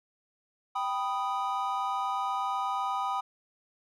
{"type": "chord", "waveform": "triangle", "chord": "G augmented", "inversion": "none", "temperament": "equal", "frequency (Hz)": [784, 987.8, 1244.5], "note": ["G5", "B5", "D#6"], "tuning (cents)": [0, 0, 0], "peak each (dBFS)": -31, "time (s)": [0.75, 3.21], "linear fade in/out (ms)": 10, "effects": []}